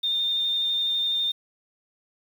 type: tone with vibrato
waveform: sine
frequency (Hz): 3628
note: A#7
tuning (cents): -48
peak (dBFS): -22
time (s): 0.03-1.32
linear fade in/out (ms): 10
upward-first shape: sine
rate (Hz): 12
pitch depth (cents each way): 13
effects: 8-bit